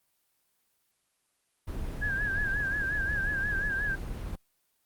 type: noise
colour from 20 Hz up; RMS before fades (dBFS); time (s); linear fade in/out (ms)
brown; -35; 1.67-4.36; 10
type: tone with vibrato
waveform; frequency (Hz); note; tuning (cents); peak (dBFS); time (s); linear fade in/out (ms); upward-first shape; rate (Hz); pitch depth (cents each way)
sine; 1634; G#6; -29; -28; 2.01-3.96; 20; sine; 5.6; 76
effects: white hiss -74 dBFS RMS until 4.85 s + Opus 24 kbps